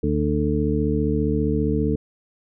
harmonic tone with a mistuned harmonic, 75 Hz, D2, 37 cents sharp, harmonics 1 / 2 / 3 / 4 / 6, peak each -25 / -25 / -25 / -25 / -25 dBFS, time 0.03-1.96 s, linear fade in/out 5 ms, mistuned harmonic 6, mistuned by -31 cents, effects none

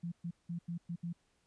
sine tone bursts at uneven times, 170.8 Hz, F3, 38 cents flat, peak -36 dBFS, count 6, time 0.03-0.12 / 0.24-0.31 / 0.49-0.59 / 0.68-0.78 / 0.89-0.96 / 1.03-1.13 s, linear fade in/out 10 ms, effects pink hiss -75 dBFS RMS until 1.46 s + resampled to 22050 Hz

